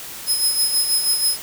15% pulse tone with tremolo, 5110 Hz, D#8, 45 cents sharp, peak -9 dBFS, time 0.26-1.38 s, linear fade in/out 50 ms, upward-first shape sine, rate 6.2 Hz, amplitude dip 55%, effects white hiss -34 dBFS RMS until 1.42 s

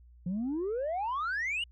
sine exponential sweep, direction up, 170 to 2966 Hz, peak -28 dBFS, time 0.26-1.64 s, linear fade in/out 5 ms, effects tanh soft clip ceiling -28 dBFS + added 60 Hz sine -53 dBFS peak until 1.71 s

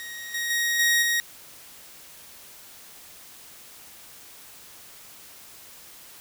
sawtooth tone with level steps, 1882 Hz, A#6, 16 cents sharp, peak -32 / -23 / -19 / -15 / -18 dBFS, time 0-1.2 s, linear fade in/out 0 ms, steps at 0.34 / 0.5 / 0.79 / 1.02 s, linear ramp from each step 5 ms, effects white hiss -47 dBFS RMS until 6.2 s

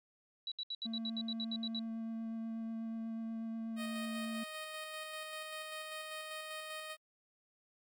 sine tone bursts, 3922 Hz, B7, 13 cents flat, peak -37 dBFS, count 12, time 0.47-1.793 s, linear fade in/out 2 ms, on 47 ms, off 69 ms
triangle tone with vibrato, 225.7 Hz, A3, 44 cents sharp, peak -36 dBFS, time 0.85-4.44 s, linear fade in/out 10 ms, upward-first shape sine, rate 8.2 Hz, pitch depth 9 cents each way
10% pulse tone with tremolo, 622.3 Hz, D#5, in tune, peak -33 dBFS, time 3.76-6.97 s, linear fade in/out 50 ms, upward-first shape square, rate 5.1 Hz, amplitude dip 25%
effects MP3 96 kbps

